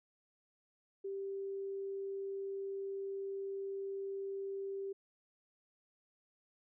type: tone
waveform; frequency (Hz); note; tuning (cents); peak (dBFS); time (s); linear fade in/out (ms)
sine; 392; G4; 0; -38; 1.04-4.93; 10
effects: none